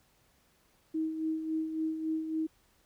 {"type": "tone with tremolo", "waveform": "sine", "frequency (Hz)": 317.4, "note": "D#4", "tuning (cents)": 35, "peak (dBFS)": -28, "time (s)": [0.94, 2.47], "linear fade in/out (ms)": 10, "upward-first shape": "sine", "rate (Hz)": 3.6, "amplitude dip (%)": 55, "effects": ["pink hiss -68 dBFS RMS until 2.85 s"]}